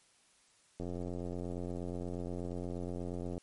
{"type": "click train", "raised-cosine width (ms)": 2, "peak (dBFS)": -27, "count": 229, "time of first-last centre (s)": [0.8, 3.379], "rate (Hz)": 88.4, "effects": ["white hiss -67 dBFS RMS until 3.42 s", "MP3 48 kbps"]}